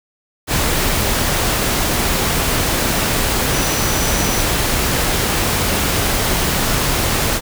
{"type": "tone in noise", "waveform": "sine", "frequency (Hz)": 5920, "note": "F#8", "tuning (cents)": 0, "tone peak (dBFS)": -26, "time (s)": [3.51, 4.45], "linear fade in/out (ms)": 50, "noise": "pink", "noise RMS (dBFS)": -17, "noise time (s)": [0.47, 7.41], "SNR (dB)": -12, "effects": []}